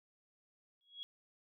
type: tone with exponential growth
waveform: sine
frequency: 3322 Hz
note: G#7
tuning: in tune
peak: -39 dBFS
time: 0.81-1.03 s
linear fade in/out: 0 ms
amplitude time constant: 46 ms
effects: none